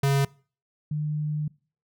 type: tone pair in turn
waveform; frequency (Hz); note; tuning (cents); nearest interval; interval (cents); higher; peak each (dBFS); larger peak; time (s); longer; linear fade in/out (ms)
square / sine; 138.59 / 150.93; C#3 / D3; 0 / +48; minor second; 148; second; -20 / -25; first; 0.03-0.25 / 0.91-1.48; second; 5
effects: noise-tail reverb RT60 0.4 s tail -23 dB re dry